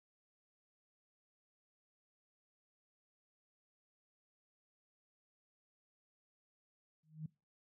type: tone with exponential growth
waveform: sine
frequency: 156.1 Hz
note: D#3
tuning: 6 cents sharp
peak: -37 dBFS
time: 7.03-7.26 s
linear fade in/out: 5 ms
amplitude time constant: 50 ms
effects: noise-tail reverb RT60 0.3 s tail -23 dB re dry + high-pass 100 Hz 12 dB/octave